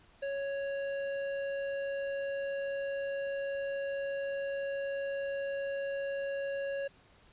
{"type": "tone with tanh clipping", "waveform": "sine", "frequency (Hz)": 554.4, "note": "C#5", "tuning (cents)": 0, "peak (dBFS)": -35, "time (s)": [0.22, 6.88], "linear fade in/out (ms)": 10, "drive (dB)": 15, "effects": ["pink hiss -62 dBFS RMS until 7.32 s", "resampled to 8000 Hz"]}